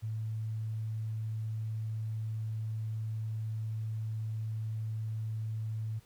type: tone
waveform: sine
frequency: 110 Hz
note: A2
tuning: in tune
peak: -33 dBFS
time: 0.02-6 s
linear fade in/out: 20 ms
effects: pink hiss -64 dBFS RMS until 6.05 s